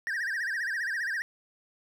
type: tone with vibrato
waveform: triangle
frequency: 1728 Hz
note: A6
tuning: 32 cents flat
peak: -27 dBFS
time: 0.07-1.22 s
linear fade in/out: 0 ms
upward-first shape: sine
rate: 15 Hz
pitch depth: 180 cents each way
effects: none